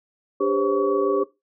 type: tone cluster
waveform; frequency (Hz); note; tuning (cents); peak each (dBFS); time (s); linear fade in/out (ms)
sine; 291.8 / 398.8 / 509 / 536 / 1129; D4 / G4 / C5 / C5 / C#6; -11 / +30 / -48 / +42 / +31; -26 / -21 / -29 / -26 / -27; 0.4-1.24; 10
effects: noise-tail reverb RT60 0.2 s tail -17 dB re dry